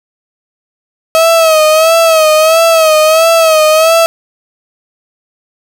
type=tone with vibrato; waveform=35% pulse; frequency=640 Hz; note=D#5; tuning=49 cents sharp; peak=-3 dBFS; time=1.15-4.06 s; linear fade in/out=0 ms; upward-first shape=sine; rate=1.5 Hz; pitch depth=64 cents each way; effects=none